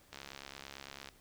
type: click train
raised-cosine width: 0.2 ms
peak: -28 dBFS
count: 67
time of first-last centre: 0.13-1.088 s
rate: 68.9 Hz
effects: pink hiss -64 dBFS RMS until 1.2 s